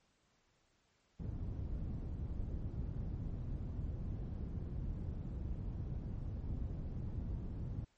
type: low-pass noise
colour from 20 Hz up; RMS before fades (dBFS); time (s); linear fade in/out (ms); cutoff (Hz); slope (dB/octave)
white; -41; 1.19-7.85; 10; 110; 12
effects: pink hiss -75 dBFS RMS until 7.97 s + MP3 32 kbps